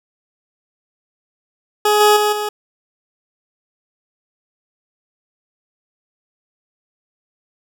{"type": "tone with level steps", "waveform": "20% pulse", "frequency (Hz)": 419.5, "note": "G#4", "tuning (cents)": 17, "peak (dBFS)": [-7, -4, -9, -15], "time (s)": [1.85, 2.49], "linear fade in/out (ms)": 5, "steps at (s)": [2, 2.16, 2.32], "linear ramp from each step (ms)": 10, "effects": []}